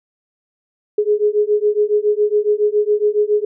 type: beating tone pair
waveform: sine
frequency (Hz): 415.3 / 422.5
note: G#4 / G#4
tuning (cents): 0 / +30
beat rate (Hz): 7.2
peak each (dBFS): -16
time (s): 0.98-3.45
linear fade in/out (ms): 5
effects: none